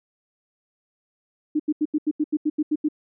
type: tone bursts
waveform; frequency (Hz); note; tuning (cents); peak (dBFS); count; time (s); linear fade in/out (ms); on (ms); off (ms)
sine; 303.2; D#4; -45; -18; 11; 1.55-2.887; 10; 47; 82
effects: none